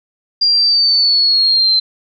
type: linear sweep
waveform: sine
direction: down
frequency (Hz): 4799 to 4085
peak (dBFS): -9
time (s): 0.41-1.8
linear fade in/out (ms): 10
effects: none